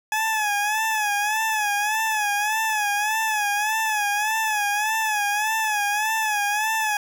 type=tone with vibrato; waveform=20% pulse; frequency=850 Hz; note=G#5; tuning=40 cents sharp; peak=-16 dBFS; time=0.12-6.97 s; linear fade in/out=2 ms; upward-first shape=sine; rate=1.7 Hz; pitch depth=75 cents each way; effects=none